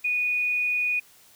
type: tone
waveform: sine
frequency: 2468 Hz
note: D#7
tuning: 15 cents flat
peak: -22 dBFS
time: 0.04-1 s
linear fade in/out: 10 ms
effects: white hiss -55 dBFS RMS until 1.35 s